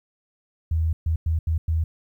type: tone bursts at uneven times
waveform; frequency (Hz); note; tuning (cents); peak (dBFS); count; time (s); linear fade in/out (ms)
sine; 80.7; E2; -36; -19; 5; 0.71-0.93 / 1.06-1.16 / 1.26-1.39 / 1.47-1.58 / 1.68-1.84; 5
effects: 10-bit

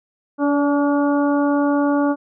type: harmonic tone with a mistuned harmonic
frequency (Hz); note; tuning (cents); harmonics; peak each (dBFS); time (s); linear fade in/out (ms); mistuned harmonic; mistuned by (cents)
286.2; D4; -45; 1 / 2 / 3 / 4 / 5; -16 / -22 / -26 / -28 / -30; 0.38-2.16; 50; 2; +16
effects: none

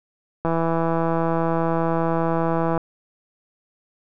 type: click train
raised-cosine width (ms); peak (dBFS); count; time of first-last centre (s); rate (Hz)
1; -9; 385; 0.45-2.777; 165
effects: none

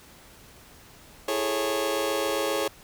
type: chord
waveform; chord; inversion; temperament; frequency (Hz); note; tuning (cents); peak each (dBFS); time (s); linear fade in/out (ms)
sawtooth; A major seventh; second; just; 330 / 412.5 / 440 / 550; E4 / G#4 / A4 / C#5; +2 / -12 / 0 / -14; -29 / -26 / -29 / -24; 1.28-2.68; 5
effects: pink hiss -51 dBFS RMS until 2.83 s

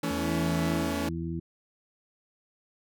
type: chord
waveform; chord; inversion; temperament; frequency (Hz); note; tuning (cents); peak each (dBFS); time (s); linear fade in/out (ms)
sawtooth; A major; second; equal with one note detuned; 164.81 / 220 / 282.4; E3 / A3 / C#4; 0 / 0 / +32; -28 / -30 / -27; 0.03-1.09; 5
type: harmonic tone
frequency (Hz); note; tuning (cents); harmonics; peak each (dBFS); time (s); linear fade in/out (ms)
83; E2; +12; 1 / 2 / 3 / 4; -37 / -33 / -41 / -36; 0.1-1.4; 10
effects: none

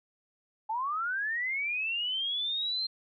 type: linear sweep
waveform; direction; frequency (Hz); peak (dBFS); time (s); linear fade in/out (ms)
sine; up; 847 to 4186; -29; 0.69-2.87; 10
effects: none

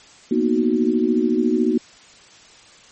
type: chord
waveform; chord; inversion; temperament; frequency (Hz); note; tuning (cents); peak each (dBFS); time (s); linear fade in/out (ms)
sine; B major seventh; third; equal; 233.1 / 246.9 / 311.1 / 370; A#3 / B3 / D#4 / F#4; 0 / 0 / 0 / 0; -21; 0.31-1.78; 5
effects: white hiss -47 dBFS RMS until 2.91 s + MP3 32 kbps

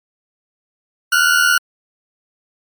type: tone pair together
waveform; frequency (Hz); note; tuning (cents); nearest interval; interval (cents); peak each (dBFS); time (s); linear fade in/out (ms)
40% pulse; 1403 / 1481.9; F6 / F#6; +8 / +2; minor second; 94; -13; 1.12-1.58; 5
effects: MP3 96 kbps

